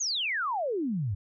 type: exponential sweep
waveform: sine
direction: down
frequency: 6830 to 90.2 Hz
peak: -27 dBFS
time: 0-1.15 s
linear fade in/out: 10 ms
effects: none